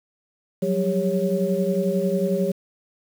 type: tone cluster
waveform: sine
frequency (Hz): 180.8 / 191.9 / 400.1 / 553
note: F#3 / G3 / G4 / C#5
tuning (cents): -40 / -37 / +35 / -4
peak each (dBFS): -25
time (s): 0.62-2.52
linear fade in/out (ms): 10
effects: 7-bit